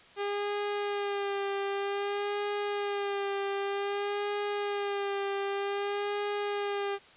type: tone with vibrato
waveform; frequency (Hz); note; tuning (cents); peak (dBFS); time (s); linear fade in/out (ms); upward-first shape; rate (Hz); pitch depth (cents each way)
sawtooth; 403.6; G#4; -49; -26; 0.16-6.99; 50; sine; 0.53; 30
effects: white hiss -55 dBFS RMS until 7.16 s + resampled to 8000 Hz